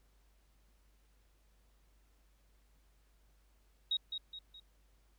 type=tone with echo; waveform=sine; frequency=3781 Hz; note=A#7; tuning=24 cents sharp; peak=-30 dBFS; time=3.91-3.97 s; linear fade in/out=5 ms; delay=210 ms; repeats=3; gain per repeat=-7 dB; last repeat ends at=4.6 s; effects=added 50 Hz sine -66 dBFS peak until 5.18 s + pink hiss -75 dBFS RMS until 5.18 s